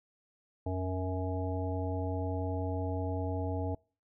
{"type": "harmonic tone with a mistuned harmonic", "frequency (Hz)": 92.9, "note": "F#2", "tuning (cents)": 7, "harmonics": [1, 3, 5, 7, 9], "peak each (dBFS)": [-33, -38, -40, -41, -43], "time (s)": [0.66, 3.75], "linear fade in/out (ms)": 5, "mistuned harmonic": 1, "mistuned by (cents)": -66, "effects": ["noise-tail reverb RT60 0.4 s tail -26 dB re dry"]}